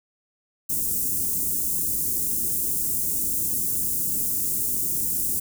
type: band-stop noise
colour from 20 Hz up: white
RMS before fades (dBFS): -25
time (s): 0.69-5.4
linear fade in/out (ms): 10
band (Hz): 340 to 7700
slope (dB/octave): 24
effects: none